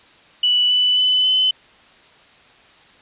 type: tone with pitch steps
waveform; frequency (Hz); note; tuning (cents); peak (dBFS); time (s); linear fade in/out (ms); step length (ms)
sine; 2960 / 2984 / 3008 / 3033; F#7 / F#7 / F#7 / F#7; 0 / +14 / +28 / +42; -13; 0.43-1.51; 5; 270
effects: white hiss -49 dBFS RMS until 3.01 s + resampled to 8000 Hz